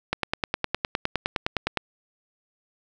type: click train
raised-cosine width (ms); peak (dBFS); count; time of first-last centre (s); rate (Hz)
0.3; -7; 17; 0.13-1.773; 9.74
effects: none